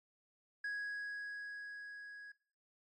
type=tone with level ramp; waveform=triangle; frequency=1661.2 Hz; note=G#6; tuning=in tune; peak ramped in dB=-35 to -47 dBFS; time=0.64-2.32 s; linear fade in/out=5 ms; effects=noise-tail reverb RT60 0.5 s tail -21 dB re dry + MP3 32 kbps